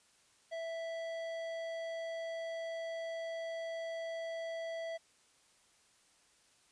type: tone with tanh clipping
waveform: sine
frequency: 659.3 Hz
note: E5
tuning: in tune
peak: -40 dBFS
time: 0.51-4.98 s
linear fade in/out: 20 ms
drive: 14 dB
effects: white hiss -68 dBFS RMS until 6.71 s + resampled to 22050 Hz